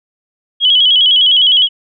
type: tone with vibrato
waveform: sine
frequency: 3136 Hz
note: G7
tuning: in tune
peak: -6 dBFS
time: 0.6-1.69 s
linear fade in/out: 50 ms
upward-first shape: square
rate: 9.8 Hz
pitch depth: 74 cents each way
effects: none